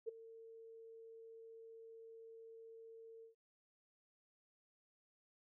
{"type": "tone with ADSR envelope", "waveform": "sine", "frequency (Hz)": 452.6, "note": "A4", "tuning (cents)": 49, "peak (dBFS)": -37, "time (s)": [0.06, 3.35], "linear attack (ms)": 25, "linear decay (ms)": 12, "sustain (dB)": -17, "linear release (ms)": 120, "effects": []}